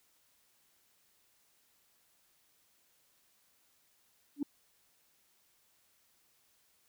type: tone with exponential growth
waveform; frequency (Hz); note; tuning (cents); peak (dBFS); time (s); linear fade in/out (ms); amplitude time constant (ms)
sine; 286.9; D4; -40; -26; 4.36-4.43; 5; 15
effects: tanh soft clip ceiling -25 dBFS + white hiss -71 dBFS RMS until 6.88 s